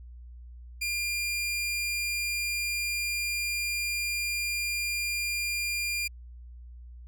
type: tone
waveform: sawtooth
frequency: 2400 Hz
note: D7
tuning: 37 cents sharp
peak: -25 dBFS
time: 0.81-6.08 s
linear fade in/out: 10 ms
effects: added 60 Hz sine -43 dBFS peak until 7.07 s